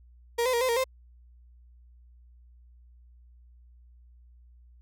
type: tone with pitch steps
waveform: 35% pulse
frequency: 470.5 / 511 / 471.1 / 515 / 466.3 / 522 Hz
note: A#4 / C5 / A#4 / C5 / A#4 / C5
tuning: +16 / -41 / +18 / -28 / +1 / -4 cents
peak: -22 dBFS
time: 0.38-0.842 s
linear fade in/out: 10 ms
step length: 77 ms
effects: added 60 Hz sine -52 dBFS peak until 4.81 s